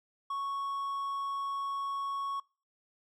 triangle tone, 1108 Hz, C#6, 1 cent flat, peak -30 dBFS, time 0.3-2.4 s, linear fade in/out 5 ms, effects noise-tail reverb RT60 0.4 s tail -26 dB re dry + MP3 64 kbps

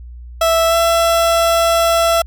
30% pulse tone with pitch glide, 659.3 to 669.7 Hz, E5 to E5, 0 to +27 cents, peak -8 dBFS, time 0.41-2.22 s, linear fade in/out 5 ms, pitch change +27 cents, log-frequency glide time 0.68-0.75 s, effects added 60 Hz sine -30 dBFS peak until 2.26 s + MP3 96 kbps

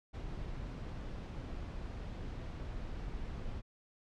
brown noise with ADSR envelope, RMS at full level -40 dBFS, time 0.13-3.62 s, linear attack 24 ms, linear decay 64 ms, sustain -2 dB, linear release 31 ms, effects low-pass 5000 Hz 12 dB/octave

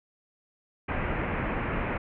pink low-pass noise, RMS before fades -30 dBFS, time 0.88-1.98 s, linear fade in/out 10 ms, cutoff 2500 Hz, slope 48 dB/octave, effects none

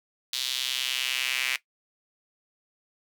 sawtooth tone with high-pass filter sweep, 130 Hz, C3, 11 cents flat, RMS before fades -29 dBFS, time 0.33-1.56 s, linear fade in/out 2 ms, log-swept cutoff 3800 to 2300 Hz, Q 3, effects noise-tail reverb RT60 0.1 s tail -17 dB re dry

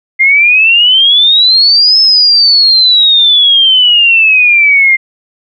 sine exponential two-way sweep, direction up then down, 2093 to 5250 to 2093 Hz, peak -3 dBFS, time 0.19-4.97 s, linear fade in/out 20 ms, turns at 2 s, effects none

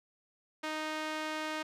sawtooth tone with band-pass filter, 310.3 Hz, D#4, 5 cents flat, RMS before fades -37 dBFS, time 0.63-1.63 s, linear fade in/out 10 ms, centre 1900 Hz, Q 0.57, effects none

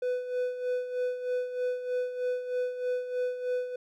triangle tone with tremolo, 498.6 Hz, B4, 16 cents sharp, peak -24 dBFS, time 0.02-3.76 s, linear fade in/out 5 ms, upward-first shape sine, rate 3.2 Hz, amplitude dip 65%, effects none

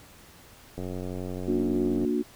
click train, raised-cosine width 2 ms, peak -22 dBFS, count 117, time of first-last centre 0.78-2.048 s, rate 91.5 Hz
sine chord, Bb augmented, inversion none, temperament equal with one note detuned, 233.1 / 293.7 / 362.6 Hz, Bb3 / D4 / F#4, 0 / 0 / -35 cents, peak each -28 dBFS, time 1.47-2.23 s, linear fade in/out 20 ms
effects pink hiss -52 dBFS RMS until 2.35 s

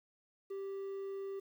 triangle tone with quantisation, 391.5 Hz, G4, 2 cents flat, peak -37 dBFS, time 0.5-1.4 s, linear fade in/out 10 ms, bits 11, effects none

